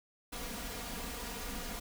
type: noise with comb filter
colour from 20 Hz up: pink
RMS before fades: -41 dBFS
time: 0.32-1.8 s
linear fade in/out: 10 ms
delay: 4.2 ms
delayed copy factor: +0.75
effects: none